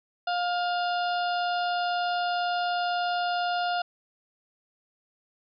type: harmonic tone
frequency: 707 Hz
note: F5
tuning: 21 cents sharp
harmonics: 1 / 2 / 4 / 5 / 6 / 7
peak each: -26 / -32 / -38 / -40 / -42 / -43 dBFS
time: 0.27-3.82 s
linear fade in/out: 5 ms
effects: none